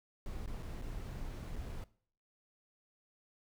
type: noise with dropouts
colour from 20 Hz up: brown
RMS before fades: -42 dBFS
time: 0.26-1.84 s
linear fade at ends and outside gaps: 1 ms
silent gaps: 0.46-0.476 / 0.625-0.629 / 0.815-0.821 / 1.559-1.563 s
effects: noise-tail reverb RT60 0.5 s tail -19 dB re dry